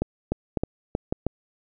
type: two click trains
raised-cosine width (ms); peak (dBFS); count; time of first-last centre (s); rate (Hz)
2; -10 / -10; 3 / 4; 0.02-1.125 / 0.32-1.266; 1.81 / 3.17
effects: none